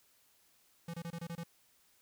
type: tone bursts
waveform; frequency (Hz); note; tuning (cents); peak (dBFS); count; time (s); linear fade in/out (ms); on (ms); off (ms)
square; 168.6; E3; +39; -40; 7; 0.88-1.436; 5; 58; 25
effects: white hiss -69 dBFS RMS until 2.01 s